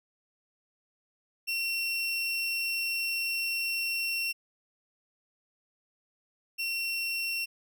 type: tone pair in turn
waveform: 30% pulse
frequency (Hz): 2723 / 2723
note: F7 / F7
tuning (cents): -44 / -44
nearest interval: unison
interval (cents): 0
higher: neither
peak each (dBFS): -26 / -27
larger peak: first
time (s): 1.47-4.33 / 6.58-7.46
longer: first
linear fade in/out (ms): 20
effects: none